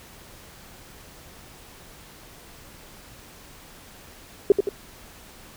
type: tone with echo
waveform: sine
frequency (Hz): 400.3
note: G4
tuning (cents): +36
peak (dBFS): -9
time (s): 4.5-4.52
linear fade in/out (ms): 2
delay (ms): 85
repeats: 2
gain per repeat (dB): -6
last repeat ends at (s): 4.69
effects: pink hiss -47 dBFS RMS until 5.56 s